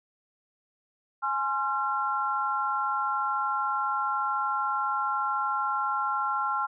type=tone cluster; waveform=sine; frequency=835 / 1056 / 1369 Hz; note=G#5 / C6 / F6; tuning=+9 / +16 / -35 cents; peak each=-31 / -31 / -28 dBFS; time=1.22-6.67 s; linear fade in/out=20 ms; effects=none